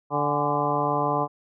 harmonic tone with a mistuned harmonic, 146.5 Hz, D3, 4 cents flat, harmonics 1 / 2 / 3 / 4 / 5 / 6 / 7 / 8, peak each -31 / -31 / -30 / -30 / -29 / -29 / -27 / -32 dBFS, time 0.1-1.28 s, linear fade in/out 50 ms, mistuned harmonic 6, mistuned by -86 cents, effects none

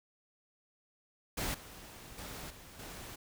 pink noise with level steps, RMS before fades -36 / -51 / -45 / -53 / -47 dBFS, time 1.37-3.16 s, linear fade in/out 10 ms, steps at 1.54 / 2.18 / 2.5 / 2.79 s, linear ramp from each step 5 ms, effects none

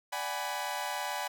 sawtooth chord, G# half-diminished seventh, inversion second, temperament equal with one note detuned, 587.3 / 752.5 / 830.6 / 987.8 Hz, D5 / F#5 / G#5 / B5, 0 / +29 / 0 / 0 cents, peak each -38 / -35 / -34 / -34 dBFS, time 0.12-1.28 s, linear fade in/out 10 ms, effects none

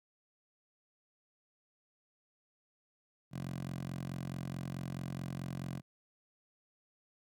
10% pulse tone with high-pass filter, 44.64 Hz, F1, 39 cents sharp, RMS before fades -41 dBFS, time 3.31-5.82 s, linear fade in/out 50 ms, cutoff 140 Hz, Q 2.7, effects none

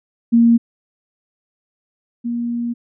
sine tone pair in turn, 233.1 / 237 Hz, A#3 / A#3, 0 / +29 cents, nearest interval unison, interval 29 cents, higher second, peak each -8 / -19 dBFS, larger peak first, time 0.32-0.58 / 2.24-2.74 s, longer second, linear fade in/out 20 ms, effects none

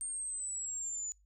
sine linear sweep, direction down, 8700 to 6930 Hz, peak -36 dBFS, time 0.01-1.12 s, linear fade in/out 0 ms, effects noise-tail reverb RT60 0.2 s tail -23 dB re dry + added 50 Hz sine -64 dBFS peak until 1.25 s

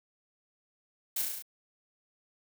blue noise with echo, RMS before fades -32 dBFS, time 1.16-1.22 s, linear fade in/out 5 ms, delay 34 ms, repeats 6, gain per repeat -2 dB, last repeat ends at 1.424 s, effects none

